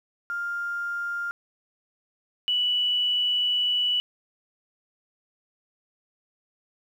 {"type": "tone pair in turn", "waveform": "sine", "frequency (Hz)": [1400, 2956], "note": ["F6", "F#7"], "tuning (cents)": [4, -2], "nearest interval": "octave + minor second", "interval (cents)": 1294, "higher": "second", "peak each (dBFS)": [-27, -21], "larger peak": "second", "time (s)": [[0.3, 1.31], [2.48, 4]], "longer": "second", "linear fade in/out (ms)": 0, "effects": ["9-bit"]}